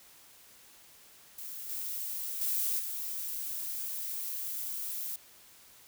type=noise with level steps; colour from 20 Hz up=violet; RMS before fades=-42 / -37 / -31 / -37 dBFS; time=1.38-5.16 s; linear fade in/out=5 ms; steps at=1.69 / 2.41 / 2.79 s; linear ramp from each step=5 ms; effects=white hiss -57 dBFS RMS until 5.87 s